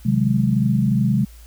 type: chord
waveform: sine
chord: Ab dominant seventh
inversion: first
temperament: equal with one note detuned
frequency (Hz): 130.81 / 153.95 / 185 / 207.7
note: C3 / Eb3 / Gb3 / Ab3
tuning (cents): 0 / -18 / 0 / 0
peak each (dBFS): -19 / -25 / -22 / -19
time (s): 0.05-1.25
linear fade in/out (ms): 10
effects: added 56 Hz sine -40 dBFS peak until 1.46 s + white hiss -51 dBFS RMS until 1.46 s